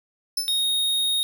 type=tone with exponential decay; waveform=sawtooth; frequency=5274 Hz; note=E8; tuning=in tune; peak=-17 dBFS; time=0.37-0.64 s; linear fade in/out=5 ms; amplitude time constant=58 ms
type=tone; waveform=square; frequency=3729 Hz; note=A#7; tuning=in tune; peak=-21 dBFS; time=0.48-1.23 s; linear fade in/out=0 ms
effects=none